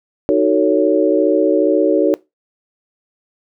sine chord, D# half-diminished seventh, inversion none, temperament just, 311.1 / 373.4 / 448 / 560 Hz, D#4 / F#4 / A4 / C#5, 0 / +16 / +31 / +18 cents, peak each -16 dBFS, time 0.29-2.14 s, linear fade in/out 0 ms, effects noise-tail reverb RT60 0.2 s tail -20 dB re dry

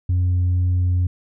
sine tone with tanh clipping, 89.8 Hz, F2, 49 cents sharp, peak -16 dBFS, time 0.09-1.07 s, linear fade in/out 5 ms, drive 1 dB, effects none

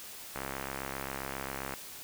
click train, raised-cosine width 0.5 ms, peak -21 dBFS, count 94, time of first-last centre 0.36-1.738 s, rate 67.5 Hz, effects white hiss -46 dBFS RMS until 2.03 s

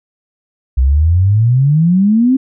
sine exponential sweep, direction up, 61.74 to 270 Hz, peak -7 dBFS, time 0.77-2.37 s, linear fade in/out 10 ms, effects none

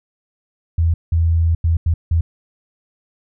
sine tone bursts at uneven times, 82.8 Hz, E2, 8 cents sharp, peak -12 dBFS, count 5, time 0.78-0.94 / 1.12-1.55 / 1.64-1.77 / 1.86-1.94 / 2.11-2.21 s, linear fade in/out 5 ms, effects none

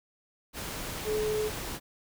sine tone in noise, 428 Hz, A4, 48 cents flat, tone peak -27 dBFS, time 1.04-1.51 s, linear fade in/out 50 ms, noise pink, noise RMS -37 dBFS, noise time 0.53-1.8 s, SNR +7 dB, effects none

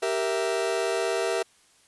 40% pulse chord, E diminished, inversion first, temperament equal with one note detuned, 389.7 / 466.2 / 659.3 Hz, G4 / Bb4 / E5, -10 / 0 / 0 cents, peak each -28 dBFS, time 0.02-1.43 s, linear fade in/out 10 ms, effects white hiss -60 dBFS RMS until 1.87 s + resampled to 24000 Hz

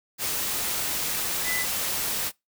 sine tone in noise, 2000 Hz, B6, 21 cents sharp, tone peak -27 dBFS, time 1.44-1.66 s, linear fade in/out 50 ms, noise white, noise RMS -28 dBFS, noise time 0.18-2.32 s, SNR -2 dB, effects noise-tail reverb RT60 0.2 s tail -24 dB re dry

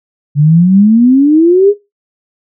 sine exponential sweep, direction up, 141.4 to 421 Hz, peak -3 dBFS, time 0.35-1.74 s, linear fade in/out 50 ms, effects noise-tail reverb RT60 0.2 s tail -17 dB re dry

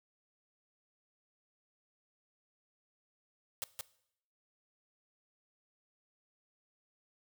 white noise with echo, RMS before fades -38 dBFS, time 3.62-3.64 s, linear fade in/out 0 ms, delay 170 ms, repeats 1, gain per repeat -2 dB, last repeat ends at 3.81 s, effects noise-tail reverb RT60 0.7 s tail -19 dB re dry

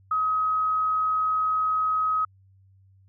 sine tone, 1268 Hz, D#6, 32 cents sharp, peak -21 dBFS, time 0.11-2.25 s, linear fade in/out 5 ms, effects added 96 Hz sine -54 dBFS peak until 3.08 s

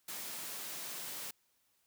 white high-pass noise, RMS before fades -43 dBFS, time 0.08-1.31 s, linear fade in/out 5 ms, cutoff 120 Hz, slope 96 dB/octave, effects white hiss -75 dBFS RMS until 1.86 s

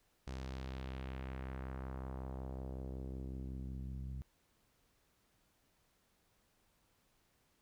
sawtooth tone with low-pass filter sweep, 65.41 Hz, C2, in tune, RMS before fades -44 dBFS, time 0.27-4.22 s, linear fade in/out 0 ms, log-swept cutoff 6300 to 140 Hz, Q 1.3, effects pink hiss -75 dBFS RMS until 7.61 s

